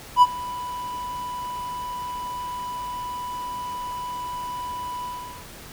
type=tone with ADSR envelope; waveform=triangle; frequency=987.8 Hz; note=B5; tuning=in tune; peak=-6 dBFS; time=0.16-5.47 s; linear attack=61 ms; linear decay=37 ms; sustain=-21 dB; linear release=430 ms; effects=pink hiss -42 dBFS RMS until 5.72 s